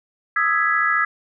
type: chord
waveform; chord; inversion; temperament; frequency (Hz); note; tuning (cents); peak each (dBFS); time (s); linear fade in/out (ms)
sine; E major seventh; third; equal with one note detuned; 1244.5 / 1318.5 / 1667.9 / 1975.5; D#6 / E6 / G#6 / B6; 0 / 0 / +7 / 0; -23 / -22 / -20 / -23; 0.36-1.05; 5
effects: none